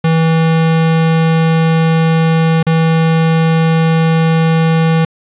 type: tone with dropouts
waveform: square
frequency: 162.4 Hz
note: E3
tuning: 26 cents flat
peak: -9 dBFS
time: 0.04-5.05 s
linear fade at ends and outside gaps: 5 ms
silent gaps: 2.629-2.666 s
effects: resampled to 8000 Hz + 8-bit